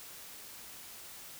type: silence
effects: white hiss -49 dBFS RMS until 1.39 s